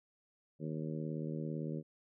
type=harmonic tone; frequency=77.8 Hz; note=D#2; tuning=in tune; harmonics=2 / 3 / 4 / 5 / 6 / 7; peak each=-39 / -43 / -45 / -47 / -49 / -50 dBFS; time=0.59-1.83 s; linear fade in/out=50 ms; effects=none